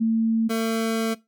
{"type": "tone pair in turn", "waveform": ["sine", "25% pulse"], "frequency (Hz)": [224.9, 224.9], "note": ["A3", "A3"], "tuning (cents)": [38, 38], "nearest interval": "unison", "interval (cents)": 0, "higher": "neither", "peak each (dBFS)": -18, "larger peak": "neither", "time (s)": [[0, 0.49], [0.49, 1.15]], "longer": "second", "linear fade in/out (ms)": 20, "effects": ["noise-tail reverb RT60 0.2 s tail -19 dB re dry"]}